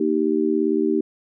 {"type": "chord", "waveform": "sine", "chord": "Eb major", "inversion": "second", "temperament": "just", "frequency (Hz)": [233.3, 311.1, 388.9], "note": ["Bb3", "Eb4", "G4"], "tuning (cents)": [2, 0, -14], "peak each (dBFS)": [-24, -21, -21], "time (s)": [0, 1.01], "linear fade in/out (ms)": 5, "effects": []}